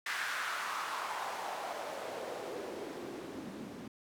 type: noise with band-pass filter sweep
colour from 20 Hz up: white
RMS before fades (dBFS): -40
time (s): 0.06-3.88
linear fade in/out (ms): 5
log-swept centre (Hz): 1700 to 220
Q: 2.4
effects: none